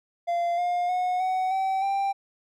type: tone with pitch steps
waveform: triangle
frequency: 690 / 708.6 / 727.7 / 747.3 / 767.4 / 788 Hz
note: F5 / F5 / F#5 / F#5 / G5 / G5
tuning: -21 / +25 / -29 / +17 / -37 / +9 cents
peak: -21 dBFS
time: 0.27-2.13 s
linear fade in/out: 20 ms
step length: 310 ms
effects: none